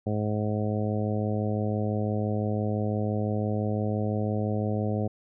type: harmonic tone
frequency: 105.9 Hz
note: G#2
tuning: 34 cents sharp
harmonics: 1 / 2 / 3 / 4 / 5 / 6 / 7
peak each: -28 / -30 / -36 / -35 / -35 / -38 / -39 dBFS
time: 0.06-5.08 s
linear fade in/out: 10 ms
effects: none